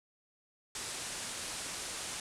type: low-pass noise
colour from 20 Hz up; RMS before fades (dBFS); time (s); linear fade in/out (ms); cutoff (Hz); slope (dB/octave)
white; -41; 0.75-2.2; 2; 10000; 48
effects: none

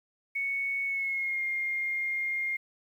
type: tone with pitch glide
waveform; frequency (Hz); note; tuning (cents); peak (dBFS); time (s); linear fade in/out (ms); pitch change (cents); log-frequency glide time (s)
sine; 2217 to 2123; C#7 to C7; 0 to +25; -28; 0.35-2.57; 10; -75; 0.85-1.43
effects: 10-bit

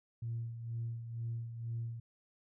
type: tone with tremolo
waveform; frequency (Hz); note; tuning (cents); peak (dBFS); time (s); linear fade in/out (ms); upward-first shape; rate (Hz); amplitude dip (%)
sine; 116; A#2; -8; -34; 0.22-2; 5; sine; 2.1; 60
effects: tanh soft clip ceiling -31 dBFS

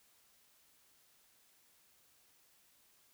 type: silence
effects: white hiss -69 dBFS RMS until 3.13 s

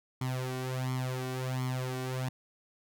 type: tone with flanger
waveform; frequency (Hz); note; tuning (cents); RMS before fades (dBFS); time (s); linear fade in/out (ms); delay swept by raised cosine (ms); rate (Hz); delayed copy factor
sawtooth; 128.6; C3; -30; -34; 0.21-2.29; 5; 0.92 to 2.72; 1.4; +0.8
effects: none

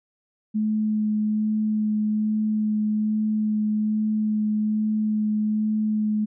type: tone with vibrato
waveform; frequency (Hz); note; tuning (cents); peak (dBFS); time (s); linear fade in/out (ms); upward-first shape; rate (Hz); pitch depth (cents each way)
sine; 214; A3; -48; -20; 0.54-6.26; 20; sine; 1.2; 10
effects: none

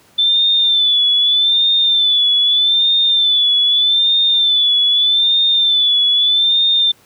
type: tone with vibrato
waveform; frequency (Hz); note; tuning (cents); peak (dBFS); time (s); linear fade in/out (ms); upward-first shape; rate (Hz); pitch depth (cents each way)
sine; 3520; A7; 0; -10; 0.18-6.92; 10; sine; 0.81; 63
effects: pink hiss -50 dBFS RMS until 7.05 s + high-pass 100 Hz 12 dB/octave

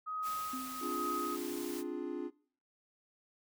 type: tone with tremolo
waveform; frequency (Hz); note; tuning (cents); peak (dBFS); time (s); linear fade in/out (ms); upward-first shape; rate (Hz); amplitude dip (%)
sine; 1259; D#6; +20; -34; 0.06-1.37; 20; triangle; 1.2; 70
type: noise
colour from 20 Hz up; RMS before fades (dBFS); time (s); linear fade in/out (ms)
white; -47; 0.22-1.84; 50
type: tone with exponential decay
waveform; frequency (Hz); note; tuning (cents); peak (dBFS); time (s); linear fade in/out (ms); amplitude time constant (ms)
sine; 260; C4; -11; -38; 0.53-1.36; 5; 180
type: chord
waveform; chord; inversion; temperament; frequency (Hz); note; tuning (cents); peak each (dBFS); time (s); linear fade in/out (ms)
triangle; D half-diminished seventh; third; equal; 261.6 / 293.7 / 349.2 / 415.3; C4 / D4 / F4 / Ab4; 0 / 0 / 0 / 0; -42 / -39 / -38 / -43; 0.8-2.31; 50
effects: noise-tail reverb RT60 0.5 s tail -22 dB re dry

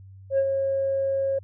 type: tone with ADSR envelope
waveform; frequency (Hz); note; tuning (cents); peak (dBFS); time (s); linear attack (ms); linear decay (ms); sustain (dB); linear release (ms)
sine; 543; C#5; -36; -15; 0.3-1.39; 82; 57; -6; 8
effects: tanh soft clip ceiling -16 dBFS + added 96 Hz sine -43 dBFS peak until 1.43 s

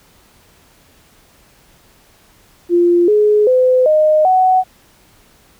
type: tone with pitch steps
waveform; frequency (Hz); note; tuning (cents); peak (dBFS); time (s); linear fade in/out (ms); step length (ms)
sine; 347.8 / 420.8 / 509.2 / 616.1 / 745.5; F4 / G#4 / C5 / D#5 / F#5; -7 / +23 / -47 / -17 / +13; -8; 2.69-4.64; 50; 390
effects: pink hiss -50 dBFS RMS until 5.59 s

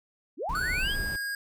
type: linear sweep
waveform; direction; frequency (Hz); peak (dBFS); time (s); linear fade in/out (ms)
sine; up; 222.6 to 3400; -29; 0.37-0.96; 50
type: noise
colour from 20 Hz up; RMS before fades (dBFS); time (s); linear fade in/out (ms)
brown; -34; 0.49-1.16; 2
type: tone with pitch glide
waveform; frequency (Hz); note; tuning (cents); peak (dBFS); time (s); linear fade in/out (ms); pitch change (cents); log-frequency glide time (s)
square; 1480 to 1632.7; F#6 to G#6; 0 to -30; -31; 0.55-1.35; 2; +170; 0.78-0.89
effects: none

